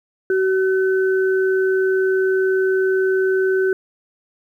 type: tone pair together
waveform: sine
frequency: 379 / 1516 Hz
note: F#4 / F#6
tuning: +42 / +42 cents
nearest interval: 2 octaves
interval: 2400 cents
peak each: -15 / -24 dBFS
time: 0.3-3.73 s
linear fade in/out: 2 ms
effects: 9-bit